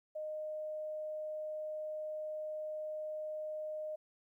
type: tone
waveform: sine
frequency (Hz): 616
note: D#5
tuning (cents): -17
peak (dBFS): -38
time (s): 0.15-3.96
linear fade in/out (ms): 10
effects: 13-bit

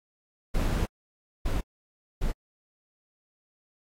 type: noise bursts at uneven times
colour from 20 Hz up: brown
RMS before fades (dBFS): -26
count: 3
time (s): 0.54-0.86 / 1.45-1.61 / 2.21-2.32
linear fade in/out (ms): 10
effects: AAC 48 kbps

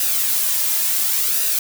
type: noise with flanger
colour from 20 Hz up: blue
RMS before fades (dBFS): -19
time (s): 0-1.59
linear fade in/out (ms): 2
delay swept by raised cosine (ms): 0.91 to 2.71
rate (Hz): 0.7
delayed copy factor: -0.5
effects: none

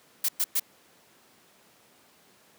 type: noise bursts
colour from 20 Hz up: blue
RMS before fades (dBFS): -25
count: 3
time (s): 0.24-0.598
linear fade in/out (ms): 5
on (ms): 46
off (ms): 110
effects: pink hiss -59 dBFS RMS until 2.58 s + high-pass 200 Hz 12 dB/octave

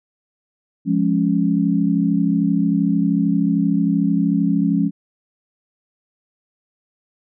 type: chord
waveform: sine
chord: Db major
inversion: first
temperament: equal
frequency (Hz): 174.61 / 207.7 / 277.2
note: F3 / Ab3 / Db4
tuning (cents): 0 / 0 / 0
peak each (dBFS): -19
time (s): 0.85-4.91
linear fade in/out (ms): 50
effects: none

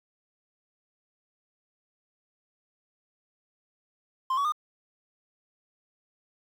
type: tone with pitch steps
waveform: triangle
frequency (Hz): 1046.5 / 1128.1 / 1216.1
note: C6 / C#6 / D#6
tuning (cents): 0 / +30 / -40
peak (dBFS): -22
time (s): 4.3-4.522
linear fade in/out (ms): 5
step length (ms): 74
effects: 9-bit

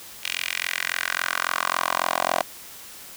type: tone with high-pass filter sweep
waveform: 10% pulse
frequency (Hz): 43.65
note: F1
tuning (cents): 0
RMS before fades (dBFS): -26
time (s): 0.23-2.43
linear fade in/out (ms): 10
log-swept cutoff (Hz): 2700 to 720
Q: 2.5
effects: white hiss -42 dBFS RMS until 3.16 s

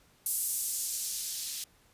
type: noise with band-pass filter sweep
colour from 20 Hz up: violet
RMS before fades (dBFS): -34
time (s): 0.26-1.64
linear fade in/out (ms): 2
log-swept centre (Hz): 10000 to 3700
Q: 1.1
effects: pink hiss -64 dBFS RMS until 1.93 s + resampled to 32000 Hz

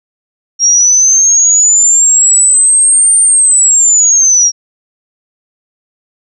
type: linear two-way sweep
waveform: sine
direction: up then down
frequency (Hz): 5588 to 8910 to 5588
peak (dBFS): -4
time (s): 0.59-4.52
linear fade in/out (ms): 50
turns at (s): 3.19
effects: none

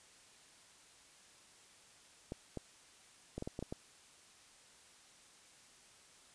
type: clicks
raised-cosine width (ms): 2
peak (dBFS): -27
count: 8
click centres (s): 2.321 / 2.573 / 3.38 / 3.424 / 3.475 / 3.591 / 3.626 / 3.725
effects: white hiss -62 dBFS RMS until 6.34 s + resampled to 22050 Hz

